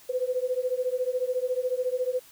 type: beating tone pair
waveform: sine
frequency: 498.3 / 512.3 Hz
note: B4 / C5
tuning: +15 / -37 cents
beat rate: 14 Hz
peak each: -28 dBFS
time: 0.09-2.2 s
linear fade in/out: 10 ms
effects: white hiss -53 dBFS RMS until 2.31 s